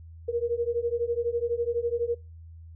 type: beating tone pair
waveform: sine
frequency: 466.2 / 478.2 Hz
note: A#4 / A#4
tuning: 0 / +44 cents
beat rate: 12 Hz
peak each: -28 dBFS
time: 0.28-2.15 s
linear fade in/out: 10 ms
effects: noise-tail reverb RT60 0.3 s tail -26 dB re dry + added 82 Hz sine -43 dBFS peak until 2.75 s